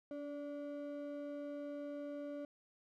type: ring-modulated tone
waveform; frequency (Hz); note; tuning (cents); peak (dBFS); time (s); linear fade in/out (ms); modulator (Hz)
triangle; 433.7; A4; -25; -37; 0.11-2.45; 2; 147
effects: none